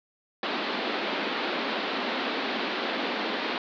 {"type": "band-pass noise", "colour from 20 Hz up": "pink", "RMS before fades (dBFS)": -30, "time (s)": [0.43, 3.58], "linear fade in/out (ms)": 2, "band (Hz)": [220, 4300], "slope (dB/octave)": 48, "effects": []}